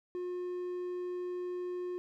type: tone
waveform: triangle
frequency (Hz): 358.7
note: F4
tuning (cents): +46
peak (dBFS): -33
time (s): 0.15-1.98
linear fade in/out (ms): 0
effects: none